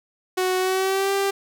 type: tone with pitch glide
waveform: sawtooth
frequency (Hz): 370 to 394.3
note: F#4 to G4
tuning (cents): 0 to +10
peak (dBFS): -16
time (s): 0.37-1.31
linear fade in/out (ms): 10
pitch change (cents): +110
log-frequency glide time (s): 0.58-1.12
effects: none